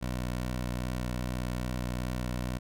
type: tone with vibrato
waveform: 15% pulse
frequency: 61.74 Hz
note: B1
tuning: in tune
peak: -25 dBFS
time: 0.01-2.59 s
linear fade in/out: 20 ms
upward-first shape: sine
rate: 2.5 Hz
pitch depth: 16 cents each way
effects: none